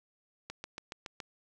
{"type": "click train", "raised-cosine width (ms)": 0.2, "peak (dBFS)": -23, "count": 6, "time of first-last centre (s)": [0.5, 1.202], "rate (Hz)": 7.12, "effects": []}